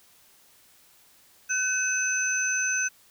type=tone cluster; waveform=sine; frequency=1521 / 2572 / 6100 Hz; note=F#6 / E7 / G8; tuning=+47 / -43 / -48 cents; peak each=-27 / -31 / -27 dBFS; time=1.49-2.89 s; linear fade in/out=20 ms; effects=white hiss -58 dBFS RMS until 3.1 s